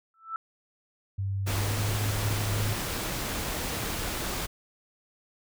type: tone with exponential growth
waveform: sine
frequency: 1323 Hz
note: E6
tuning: 6 cents sharp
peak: -27 dBFS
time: 0.14-0.36 s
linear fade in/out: 1 ms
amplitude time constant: 46 ms
type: tone with pitch glide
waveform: sine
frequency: 97.8 to 103.62 Hz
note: G2 to G#2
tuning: -4 to -3 cents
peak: -27 dBFS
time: 1.18-2.74 s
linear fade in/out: 10 ms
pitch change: +101 cents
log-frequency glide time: 1.57-1.72 s
type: noise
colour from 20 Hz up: pink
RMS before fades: -32 dBFS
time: 1.46-4.47 s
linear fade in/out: 20 ms
effects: none